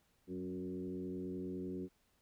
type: tone with frequency modulation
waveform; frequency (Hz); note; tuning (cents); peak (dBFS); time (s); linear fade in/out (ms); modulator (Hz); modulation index
sine; 277.2; C#4; 0; -39; 0.27-1.89; 50; 90.1; 1.4
effects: pink hiss -75 dBFS RMS until 2.21 s